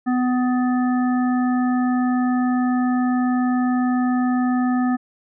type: harmonic tone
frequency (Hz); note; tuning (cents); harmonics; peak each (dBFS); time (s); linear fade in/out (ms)
250.4; B3; +24; 1 / 3 / 5 / 7; -17 / -27 / -31 / -34; 0.06-4.97; 20
effects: none